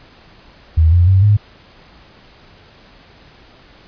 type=tone with pitch steps; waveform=sine; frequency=80.1 / 87.35 / 95.26 / 103.88 Hz; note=E2 / F2 / G2 / G#2; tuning=-49 / +1 / -49 / +1 cents; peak=-7 dBFS; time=0.77-1.37 s; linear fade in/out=10 ms; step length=150 ms; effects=pink hiss -45 dBFS RMS until 3.87 s + resampled to 11025 Hz